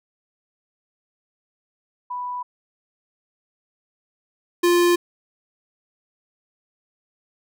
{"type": "tone pair in turn", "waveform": ["sine", "square"], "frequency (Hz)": [987.8, 349.2], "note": ["B5", "F4"], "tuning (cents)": [0, 0], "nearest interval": "octave + tritone", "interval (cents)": 1800, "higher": "first", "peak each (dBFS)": [-26, -15], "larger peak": "second", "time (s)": [[2.1, 2.43], [4.63, 4.96]], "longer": "neither", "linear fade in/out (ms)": 10, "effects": []}